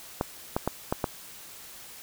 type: clicks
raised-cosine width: 1 ms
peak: -11 dBFS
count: 5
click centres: 0.211 / 0.565 / 0.676 / 0.925 / 1.042 s
effects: white hiss -46 dBFS RMS until 2.02 s